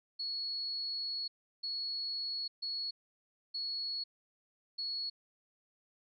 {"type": "tone bursts at uneven times", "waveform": "sine", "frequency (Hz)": 4362, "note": "C#8", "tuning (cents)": -29, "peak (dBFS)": -35, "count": 5, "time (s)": [[0.19, 1.28], [1.63, 2.48], [2.62, 2.91], [3.54, 4.04], [4.78, 5.1]], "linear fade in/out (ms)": 10, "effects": []}